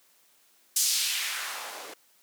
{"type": "noise with band-pass filter sweep", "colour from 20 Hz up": "blue", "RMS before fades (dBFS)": -30, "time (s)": [0.76, 1.94], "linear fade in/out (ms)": 5, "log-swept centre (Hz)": [6900, 400], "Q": 1.3, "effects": ["white hiss -63 dBFS RMS until 2.22 s", "high-pass 200 Hz 12 dB/octave"]}